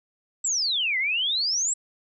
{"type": "exponential two-way sweep", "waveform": "sine", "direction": "down then up", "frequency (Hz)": [7902, 1982, 7902], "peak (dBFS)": -22, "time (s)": [0.44, 1.74], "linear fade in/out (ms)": 10, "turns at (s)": 0.98, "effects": []}